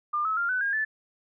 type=tone with pitch steps; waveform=sine; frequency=1200 / 1293.6 / 1394.5 / 1503.2 / 1620.4 / 1746.8 Hz; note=D6 / E6 / F6 / F#6 / G#6 / A6; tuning=+37 / -33 / -3 / +27 / -43 / -13 cents; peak=-24 dBFS; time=0.13-0.85 s; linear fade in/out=10 ms; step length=120 ms; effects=none